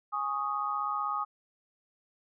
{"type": "chord", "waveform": "sine", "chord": "Ab suspended fourth", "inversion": "none", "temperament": "equal", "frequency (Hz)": [830.6, 1108.7, 1244.5], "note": ["Ab5", "Db6", "Eb6"], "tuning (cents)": [0, 0, 0], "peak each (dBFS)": [-36, -36, -31], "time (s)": [0.12, 1.25], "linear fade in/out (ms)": 20, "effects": []}